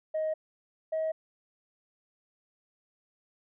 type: tone pair in turn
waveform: sine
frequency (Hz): 627 / 636.1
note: D#5 / D#5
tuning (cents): +13 / +38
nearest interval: unison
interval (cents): 25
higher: second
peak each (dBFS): -26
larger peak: neither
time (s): 0.14-0.34 / 0.92-1.12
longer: neither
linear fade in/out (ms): 10
effects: tanh soft clip ceiling -25 dBFS